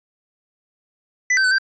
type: tone with pitch steps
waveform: square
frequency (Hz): 1994 / 1550 / 1508 / 1568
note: B6 / G6 / F#6 / G6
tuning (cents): +16 / -20 / +32 / 0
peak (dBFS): -15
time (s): 1.3-1.584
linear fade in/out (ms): 5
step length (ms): 71
effects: resampled to 16000 Hz